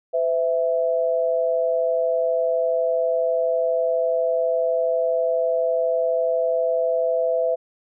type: tone pair together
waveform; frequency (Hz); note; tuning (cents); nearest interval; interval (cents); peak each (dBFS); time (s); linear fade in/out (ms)
sine; 507.2 / 659.3; B4 / E5; +46 / 0; perfect fourth; 454; -21; 0.13-7.56; 20
effects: none